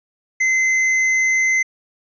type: tone with tanh clipping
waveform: sine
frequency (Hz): 2057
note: C7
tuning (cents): -30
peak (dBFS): -16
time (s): 0.4-1.63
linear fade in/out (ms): 10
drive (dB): 12
effects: resampled to 16000 Hz